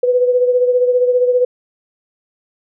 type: beating tone pair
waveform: sine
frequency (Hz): 495.1 / 510.1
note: B4 / C5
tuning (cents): +4 / -44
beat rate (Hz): 15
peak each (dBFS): -11 / -19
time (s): 0.03-1.45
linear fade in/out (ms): 5
effects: none